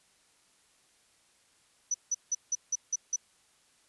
sine tone bursts, 5960 Hz, F#8, 12 cents sharp, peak -26 dBFS, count 7, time 1.91-3.161 s, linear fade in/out 5 ms, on 33 ms, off 170 ms, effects white hiss -66 dBFS RMS until 3.88 s + resampled to 24000 Hz

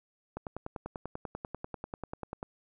click train, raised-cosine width 1 ms, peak -23 dBFS, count 22, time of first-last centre 0.37-2.429 s, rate 10.2 Hz, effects none

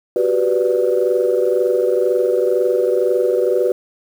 sine chord, G major seventh, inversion third, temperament equal, 370 / 392 / 493.9 / 587.3 Hz, F#4 / G4 / B4 / D5, 0 / 0 / 0 / 0 cents, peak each -18 / -20 / -16 / -22 dBFS, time 0.16-3.72 s, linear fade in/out 2 ms, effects tanh soft clip ceiling -5 dBFS + 7-bit

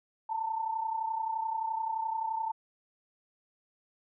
sine tone pair together, 887 / 918.6 Hz, A5 / A#5, +14 / -26 cents, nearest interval minor second, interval 60 cents, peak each -31 / -37 dBFS, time 0.29-2.52 s, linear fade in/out 10 ms, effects none

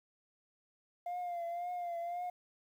sine tone with vibrato, 698.5 Hz, F5, in tune, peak -34 dBFS, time 1.06-2.3 s, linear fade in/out 5 ms, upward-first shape triangle, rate 1.9 Hz, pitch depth 54 cents each way, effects tanh soft clip ceiling -35 dBFS + 11-bit

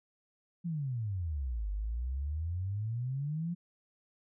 sine exponential two-way sweep, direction down then up, 177.7 to 48.68 to 177.7 Hz, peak -32 dBFS, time 0.64-3.55 s, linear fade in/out 20 ms, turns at 1.7 s, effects none

